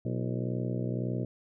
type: harmonic tone with a mistuned harmonic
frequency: 61.8 Hz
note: B1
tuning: 2 cents sharp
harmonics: 2 / 3 / 4 / 5 / 6 / 7 / 8 / 9 / 10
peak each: -32 / -36 / -38 / -40 / -42 / -43 / -44 / -45 / -46 dBFS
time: 0.05-1.25 s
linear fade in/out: 5 ms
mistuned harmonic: 5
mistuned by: +110 cents
effects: none